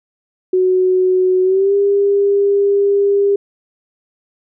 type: tone with pitch glide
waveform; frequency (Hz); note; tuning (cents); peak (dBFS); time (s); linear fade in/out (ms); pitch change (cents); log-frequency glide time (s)
sine; 370 to 401.2; F#4 to G4; 0 to +40; -10; 0.53-3.36; 5; +140; 1.43-1.74
effects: none